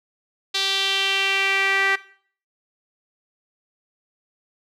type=tone with band-pass filter sweep; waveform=sawtooth; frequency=390 Hz; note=G4; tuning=9 cents flat; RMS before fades=-21 dBFS; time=0.54-1.96 s; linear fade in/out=10 ms; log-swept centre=3900 to 1900 Hz; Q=3.3; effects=noise-tail reverb RT60 0.5 s tail -18 dB re dry